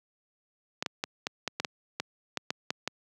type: clicks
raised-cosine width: 0.2 ms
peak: -12 dBFS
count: 12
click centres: 0.825 / 0.862 / 1.039 / 1.269 / 1.477 / 1.6 / 1.648 / 2 / 2.373 / 2.505 / 2.705 / 2.876 s
effects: high-pass 150 Hz 12 dB/octave